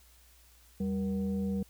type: tone with frequency modulation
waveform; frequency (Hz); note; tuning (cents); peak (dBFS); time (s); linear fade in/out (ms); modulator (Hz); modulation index
sine; 196; G3; 0; -29; 0.8-1.63; 5; 278; 0.59
effects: added 60 Hz sine -60 dBFS peak until 1.69 s + white hiss -62 dBFS RMS until 1.69 s